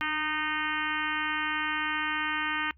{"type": "harmonic tone with a mistuned harmonic", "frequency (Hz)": 307.7, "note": "D#4", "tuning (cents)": -19, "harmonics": [1, 3, 4, 5, 6, 7, 8, 9, 10], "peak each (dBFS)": [-39, -37, -35, -34, -34, -37, -38, -39, -40], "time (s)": [0.01, 2.71], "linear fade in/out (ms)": 0, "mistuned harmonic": 1, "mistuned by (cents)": -30, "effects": ["noise-tail reverb RT60 0.1 s tail -23 dB re dry", "added 69 Hz sine -55 dBFS peak until 2.77 s"]}